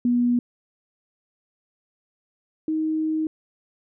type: tone pair in turn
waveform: sine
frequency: 242.6 / 314.1 Hz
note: B3 / D#4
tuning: -31 / +16 cents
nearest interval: major third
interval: 447 cents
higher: second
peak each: -17 / -21 dBFS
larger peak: first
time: 0.05-0.39 / 2.68-3.27 s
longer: second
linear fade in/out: 2 ms
effects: none